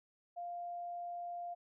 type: tone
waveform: sine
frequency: 698.5 Hz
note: F5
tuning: in tune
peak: -40 dBFS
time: 0.36-1.55 s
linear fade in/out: 20 ms
effects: none